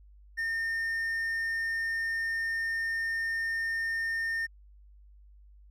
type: tone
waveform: triangle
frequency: 1820 Hz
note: A#6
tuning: 42 cents flat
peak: -27 dBFS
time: 0.37-4.47 s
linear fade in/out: 20 ms
effects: added 50 Hz sine -52 dBFS peak until 5.7 s